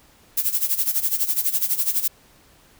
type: noise with tremolo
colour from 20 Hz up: violet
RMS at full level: -19 dBFS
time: 0.37-2.08 s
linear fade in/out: 5 ms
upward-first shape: sine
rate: 12 Hz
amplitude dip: 80%
effects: pink hiss -54 dBFS RMS until 2.79 s